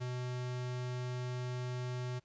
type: tone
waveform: square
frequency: 124.9 Hz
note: B2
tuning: 20 cents sharp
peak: -37 dBFS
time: 0-2.2 s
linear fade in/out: 20 ms
effects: pink hiss -75 dBFS RMS until 2.24 s + resampled to 16000 Hz